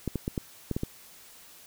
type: clicks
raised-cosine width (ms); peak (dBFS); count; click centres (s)
3; -16; 7; 0.077 / 0.157 / 0.279 / 0.378 / 0.713 / 0.765 / 0.834
effects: white hiss -52 dBFS RMS until 1.66 s